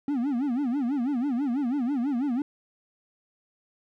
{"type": "tone with vibrato", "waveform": "triangle", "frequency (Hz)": 262.3, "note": "C4", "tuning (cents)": 4, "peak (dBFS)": -22, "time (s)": [0.08, 2.42], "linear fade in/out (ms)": 2, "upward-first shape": "sine", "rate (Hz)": 6.1, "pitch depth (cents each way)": 210, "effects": []}